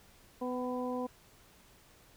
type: harmonic tone with a mistuned harmonic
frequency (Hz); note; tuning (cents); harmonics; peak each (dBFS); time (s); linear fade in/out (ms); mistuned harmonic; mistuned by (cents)
250; B3; +21; 1 / 2 / 3 / 4; -36 / -37 / -43 / -42; 0.41-1.07; 10; 3; +16
effects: pink hiss -61 dBFS RMS until 2.16 s